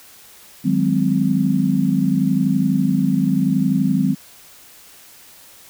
sine chord, Ab dominant seventh, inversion second, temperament just, 155.74 / 186.89 / 207.7 / 259.6 Hz, Eb3 / Gb3 / Ab3 / C4, +2 / +18 / 0 / -13 cents, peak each -22 / -19 / -21 / -19 dBFS, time 0.64-4.15 s, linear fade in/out 20 ms, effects white hiss -45 dBFS RMS until 5.69 s

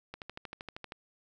click train, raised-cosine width 0.3 ms, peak -25 dBFS, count 11, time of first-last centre 0.14-0.921 s, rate 12.8 Hz, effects none

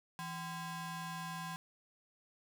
30% pulse ring-modulated tone, 598 Hz, D5, 31 cents sharp, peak -35 dBFS, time 0.19-1.56 s, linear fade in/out 0 ms, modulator 431 Hz, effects none

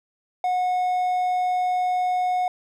triangle tone, 729 Hz, F#5, 26 cents flat, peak -18 dBFS, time 0.44-2.48 s, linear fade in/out 2 ms, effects none

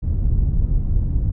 pink low-pass noise, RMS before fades -18 dBFS, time 0.02-1.32 s, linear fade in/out 20 ms, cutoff 100 Hz, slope 12 dB/octave, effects none

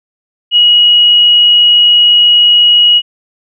sine tone, 2903 Hz, F#7, 34 cents flat, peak -3 dBFS, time 0.51-3.02 s, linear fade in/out 50 ms, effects none

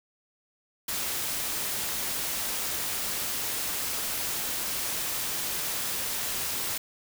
white noise, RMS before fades -31 dBFS, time 0.88-6.78 s, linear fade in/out 5 ms, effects none

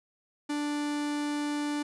45% pulse tone, 293.7 Hz, D4, in tune, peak -29 dBFS, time 0.49-1.83 s, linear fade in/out 10 ms, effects resampled to 24000 Hz

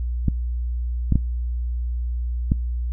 clicks, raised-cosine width 5 ms, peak -6 dBFS, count 4, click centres 0.283 / 1.123 / 1.156 / 2.519 s, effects noise-tail reverb RT60 0.3 s tail -26 dB re dry + added 60 Hz sine -22 dBFS peak until 2.92 s

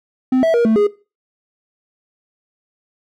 triangle tone with pitch steps, 258.1 / 654 / 472.3 / 221 / 412.9 Hz, C4 / E5 / A#4 / A3 / G#4, -23 / -14 / +23 / +8 / -10 cents, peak -9 dBFS, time 0.32-0.87 s, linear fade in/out 5 ms, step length 110 ms, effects noise-tail reverb RT60 0.3 s tail -18 dB re dry

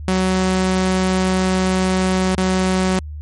sawtooth tone with dropouts, 186.6 Hz, F#3, 15 cents sharp, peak -11 dBFS, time 0.08-2.99 s, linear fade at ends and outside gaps 0 ms, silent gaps 2.349-2.38 s, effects added 75 Hz sine -27 dBFS peak until 3.21 s + MP3 48 kbps

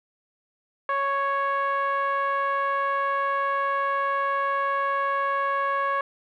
10% pulse tone with low-pass filter, 554.4 Hz, C#5, in tune, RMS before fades -25 dBFS, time 0.89-6.01 s, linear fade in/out 2 ms, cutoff 1300 Hz, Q 3, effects none

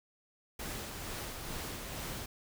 pink noise with tremolo, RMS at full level -40 dBFS, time 0.59-2.26 s, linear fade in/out 5 ms, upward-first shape sine, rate 2.2 Hz, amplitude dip 30%, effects none

